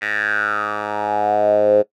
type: tone with band-pass filter sweep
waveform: 10% pulse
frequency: 104.8 Hz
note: G#2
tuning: 16 cents sharp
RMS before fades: -18 dBFS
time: 0.01-1.83 s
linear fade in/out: 20 ms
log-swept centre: 2000 to 490 Hz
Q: 8
effects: noise-tail reverb RT60 0.1 s tail -17 dB re dry